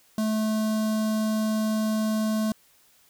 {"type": "tone with notch filter", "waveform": "square", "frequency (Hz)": 217, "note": "A3", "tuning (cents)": -24, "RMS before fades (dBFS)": -25, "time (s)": [0.18, 2.52], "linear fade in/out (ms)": 2, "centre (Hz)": 2200, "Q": 0.97, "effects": ["white hiss -60 dBFS RMS until 3.09 s"]}